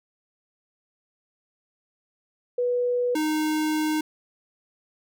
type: tone pair in turn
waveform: sine / square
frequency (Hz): 490.2 / 308.8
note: B4 / D#4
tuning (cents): -13 / -13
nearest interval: minor sixth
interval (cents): 800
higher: first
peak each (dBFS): -21 / -23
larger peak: first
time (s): 2.58-3.15 / 3.15-4.01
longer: second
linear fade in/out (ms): 5
effects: none